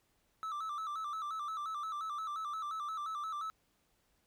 triangle tone with vibrato, 1239 Hz, D#6, 8 cents flat, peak -35 dBFS, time 0.43-3.5 s, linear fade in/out 0 ms, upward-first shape square, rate 5.7 Hz, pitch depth 86 cents each way, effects pink hiss -75 dBFS RMS until 4.26 s

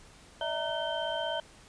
sine tone cluster, 596 / 652 / 924 / 1517 / 3121 Hz, D5 / E5 / A#5 / F#6 / G7, +25 / -19 / -16 / +43 / -8 cents, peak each -37 / -34 / -37 / -40 / -37 dBFS, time 0.41-1.4 s, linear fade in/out 2 ms, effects pink hiss -55 dBFS RMS until 1.68 s + resampled to 22050 Hz

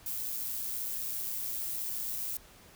violet noise with amplitude modulation, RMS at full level -34 dBFS, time 0.06-2.37 s, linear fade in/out 2 ms, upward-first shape sine, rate 115 Hz, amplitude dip 40%, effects pink hiss -56 dBFS RMS until 2.75 s

